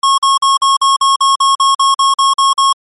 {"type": "tone bursts", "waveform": "square", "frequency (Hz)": 1091, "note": "C#6", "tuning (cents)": -28, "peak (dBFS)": -8, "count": 14, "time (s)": [0.03, 2.728], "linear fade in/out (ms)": 5, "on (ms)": 150, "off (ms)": 46, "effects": ["MP3 48 kbps"]}